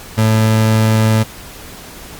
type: tone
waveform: 30% pulse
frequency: 110 Hz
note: A2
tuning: in tune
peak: -7 dBFS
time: 0.17-1.24 s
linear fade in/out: 20 ms
effects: pink hiss -34 dBFS RMS until 2.19 s + Opus 48 kbps